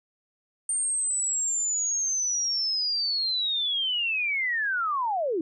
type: linear sweep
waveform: sine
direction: down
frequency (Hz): 8820 to 299.5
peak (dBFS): -24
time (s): 0.69-5.41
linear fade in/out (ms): 2
effects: none